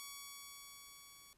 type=tone with level ramp; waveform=5% pulse; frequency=1125 Hz; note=C#6; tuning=25 cents sharp; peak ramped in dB=-35 to -46 dBFS; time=0-1.33 s; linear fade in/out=0 ms; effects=pink hiss -74 dBFS RMS until 1.37 s + resampled to 32000 Hz